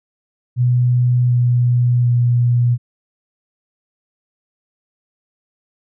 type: tone with pitch steps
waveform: sine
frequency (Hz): 123.47 / 122.26 / 121.07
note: B2 / B2 / B2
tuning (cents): 0 / -17 / -34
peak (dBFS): -11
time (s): 0.56-2.78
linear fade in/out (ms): 50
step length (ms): 740
effects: none

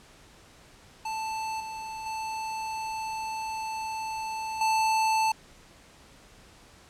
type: tone with level steps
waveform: square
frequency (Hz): 881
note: A5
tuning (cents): +2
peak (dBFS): -31 / -36 / -32 / -23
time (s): 1.05-5.32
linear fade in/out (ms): 5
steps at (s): 1.6 / 2.06 / 4.61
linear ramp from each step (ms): 2
effects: pink hiss -54 dBFS RMS until 6.89 s + low-pass 9000 Hz 12 dB/octave

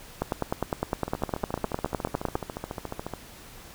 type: two click trains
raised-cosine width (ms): 1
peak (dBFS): -11 / -18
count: 22 / 30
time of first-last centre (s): 0.22-2.354 / 1.08-3.137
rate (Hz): 9.84 / 14.1
effects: pink hiss -47 dBFS RMS until 3.74 s

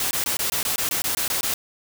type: noise bursts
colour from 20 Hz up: white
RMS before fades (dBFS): -24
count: 12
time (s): 0-1.54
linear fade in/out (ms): 2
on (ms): 110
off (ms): 20
effects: none

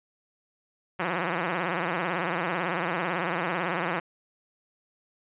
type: tone with vibrato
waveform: 5% pulse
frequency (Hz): 174.6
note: F3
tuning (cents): 0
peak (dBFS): -15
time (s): 0.99-4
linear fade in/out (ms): 10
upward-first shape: triangle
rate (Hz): 18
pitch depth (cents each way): 160
effects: resampled to 8000 Hz

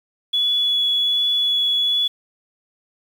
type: tone with vibrato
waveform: sine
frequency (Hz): 3400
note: G#7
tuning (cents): +40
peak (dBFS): -16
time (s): 0.33-2.08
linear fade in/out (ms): 10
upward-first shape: sine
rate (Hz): 1.3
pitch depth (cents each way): 8
effects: 7-bit

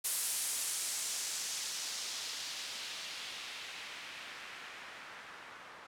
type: noise with low-pass filter sweep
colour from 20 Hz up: blue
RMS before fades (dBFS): -41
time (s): 0.04-5.87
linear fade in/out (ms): 10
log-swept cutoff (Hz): 11000 to 1300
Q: 1.2
effects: none

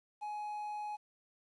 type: tone with quantisation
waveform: triangle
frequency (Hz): 839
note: G#5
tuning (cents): +17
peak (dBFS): -36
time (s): 0.21-0.97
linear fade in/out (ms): 20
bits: 11
effects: resampled to 24000 Hz

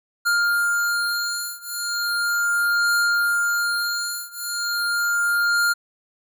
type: beating tone pair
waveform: square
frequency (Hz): 1405 / 1405.37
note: F6 / F6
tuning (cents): +10 / +10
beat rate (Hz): 0.37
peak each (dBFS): -23 / -24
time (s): 0.25-5.74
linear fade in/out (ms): 20
effects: none

